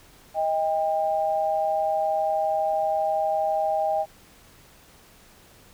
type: tone pair together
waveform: sine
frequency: 630 / 797.7 Hz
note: D#5 / G5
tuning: +21 / +30 cents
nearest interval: major third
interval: 409 cents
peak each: -24 dBFS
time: 0.34-4.06 s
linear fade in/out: 50 ms
effects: pink hiss -53 dBFS RMS until 5.73 s